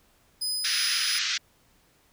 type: tone with tremolo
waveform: sawtooth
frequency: 5010 Hz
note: D#8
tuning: 11 cents sharp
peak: -24 dBFS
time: 0.41-1.19 s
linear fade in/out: 10 ms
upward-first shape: sine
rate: 2.9 Hz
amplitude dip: 25%
type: band-pass noise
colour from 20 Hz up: white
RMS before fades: -28 dBFS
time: 0.64-1.38 s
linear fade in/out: 10 ms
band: 1400 to 6000 Hz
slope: 48 dB/octave
effects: pink hiss -63 dBFS RMS until 2.12 s